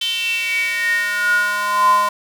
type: tone with high-pass filter sweep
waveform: square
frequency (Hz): 206.1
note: G#3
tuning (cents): -13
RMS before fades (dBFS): -18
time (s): 0.01-2.09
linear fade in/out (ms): 5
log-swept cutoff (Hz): 3200 to 910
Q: 9.9
effects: none